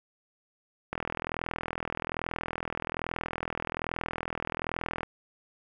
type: click train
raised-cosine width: 0.5 ms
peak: -16 dBFS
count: 170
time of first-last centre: 0.93-5.032 s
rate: 41.2 Hz
effects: none